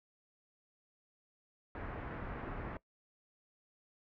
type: low-pass noise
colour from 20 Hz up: pink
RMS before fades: -43 dBFS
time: 1.75-2.77 s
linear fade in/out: 2 ms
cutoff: 1900 Hz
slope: 24 dB/octave
effects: noise-tail reverb RT60 0.1 s tail -20 dB re dry